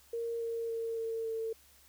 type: tone with pitch steps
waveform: sine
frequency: 464.3 / 460.3 / 456.3 / 452.4 / 448.5 Hz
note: A#4 / A#4 / A#4 / A4 / A4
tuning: -7 / -22 / -37 / +48 / +33 cents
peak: -33 dBFS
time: 0.13-1.53 s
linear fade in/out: 5 ms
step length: 280 ms
effects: added 68 Hz sine -68 dBFS peak until 1.88 s + white hiss -62 dBFS RMS until 1.88 s